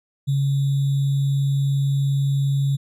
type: tone with sample-and-hold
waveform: sine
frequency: 138.59 Hz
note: C#3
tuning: in tune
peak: -17 dBFS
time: 0.27-2.77 s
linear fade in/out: 20 ms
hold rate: 3675 Hz
effects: resampled to 32000 Hz